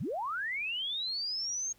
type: linear sweep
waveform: sine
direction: up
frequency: 87.31 to 6540 Hz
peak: -32 dBFS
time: 0-1.73 s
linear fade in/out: 10 ms
effects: pink hiss -65 dBFS RMS until 1.78 s